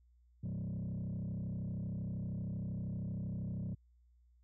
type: tone with frequency modulation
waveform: sine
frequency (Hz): 147.5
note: D3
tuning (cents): +8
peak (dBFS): -34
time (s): 0.43-3.75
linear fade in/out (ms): 10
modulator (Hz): 32.8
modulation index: 1.8
effects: tanh soft clip ceiling -36 dBFS + added 60 Hz sine -64 dBFS peak until 4.43 s